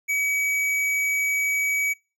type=tone with hard clipping; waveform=triangle; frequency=2273 Hz; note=C#7; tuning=43 cents sharp; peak=-23 dBFS; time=0.08-1.94 s; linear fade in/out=20 ms; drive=16 dB; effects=noise-tail reverb RT60 0.3 s tail -23 dB re dry